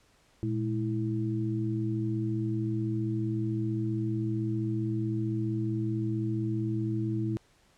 sine tone cluster, 117.1 / 212.6 / 326.9 Hz, A#2 / G#3 / E4, +8 / +41 / -14 cents, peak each -30 / -35 / -32 dBFS, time 0.43-7.37 s, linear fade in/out 0 ms, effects pink hiss -64 dBFS RMS until 7.77 s + low-pass 9000 Hz 12 dB/octave

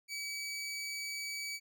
20% pulse tone, 2284 Hz, D7, 49 cents flat, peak -33 dBFS, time 0.08-1.6 s, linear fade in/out 50 ms, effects none

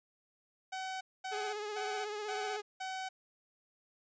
sawtooth tone bursts, 756 Hz, F#5, 37 cents sharp, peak -34 dBFS, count 5, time 0.72-3.09 s, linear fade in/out 10 ms, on 290 ms, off 230 ms
sawtooth tone with vibrato, 420 Hz, G#4, 19 cents sharp, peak -34 dBFS, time 1.31-2.62 s, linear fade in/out 20 ms, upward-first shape triangle, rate 16 Hz, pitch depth 46 cents each way
effects resampled to 16000 Hz

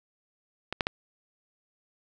clicks, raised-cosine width 0.3 ms, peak -15 / -9 / -10 dBFS, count 3, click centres 0.726 / 0.808 / 0.869 s, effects none

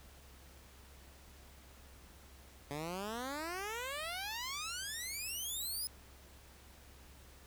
10% pulse exponential sweep, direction up, 140 to 5160 Hz, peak -31 dBFS, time 2.71-5.87 s, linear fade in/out 0 ms, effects added 67 Hz sine -58 dBFS peak until 7.46 s + pink hiss -60 dBFS RMS until 7.46 s

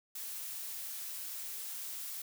blue noise, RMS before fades -42 dBFS, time 0.15-2.22 s, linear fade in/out 5 ms, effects none

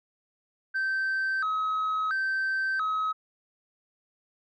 sine tone with vibrato, 1408 Hz, F6, 14 cents sharp, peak -23 dBFS, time 0.74-3.13 s, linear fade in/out 20 ms, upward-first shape square, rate 0.73 Hz, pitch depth 170 cents each way, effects tanh soft clip ceiling -24 dBFS

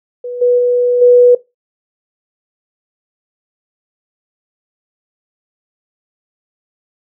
sine tone with level steps, 490 Hz, B4, 14 cents flat, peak -20 / -7 / -9 / -3 dBFS, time 0.24-1.35 s, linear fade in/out 5 ms, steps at 0.41 / 0.58 / 1.01 s, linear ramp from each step 10 ms, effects noise-tail reverb RT60 0.2 s tail -18 dB re dry

